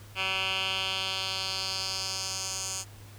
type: tone with band-pass filter sweep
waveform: 10% pulse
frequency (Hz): 190.2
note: F#3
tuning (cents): +48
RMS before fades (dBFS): -32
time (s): 0.15-2.85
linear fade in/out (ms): 50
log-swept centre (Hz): 2500 to 7100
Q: 2.7
effects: added 102 Hz sine -47 dBFS peak until 3.18 s + pink hiss -53 dBFS RMS until 3.18 s